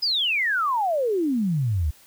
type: exponential sweep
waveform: sine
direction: down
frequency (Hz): 5120 to 69.3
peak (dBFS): -20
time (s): 0.02-1.91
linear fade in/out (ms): 10
effects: white hiss -53 dBFS RMS until 2.06 s